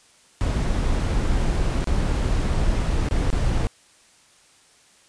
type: noise with dropouts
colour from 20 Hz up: brown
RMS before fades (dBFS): -21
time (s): 0.41-3.67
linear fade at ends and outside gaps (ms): 0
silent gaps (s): 1.842-1.873 / 3.087-3.11 / 3.302-3.328
effects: white hiss -55 dBFS RMS until 5.08 s + resampled to 22050 Hz